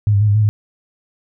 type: tone with pitch steps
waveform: sine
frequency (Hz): 104.7 / 100.2 / 106.5 / 102.1 / 107.9 / 105.1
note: G#2 / G2 / G#2 / G#2 / A2 / G#2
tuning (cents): +15 / +38 / +44 / -29 / -33 / +21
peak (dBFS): -10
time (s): 0.07-0.49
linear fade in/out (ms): 0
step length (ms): 70
effects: none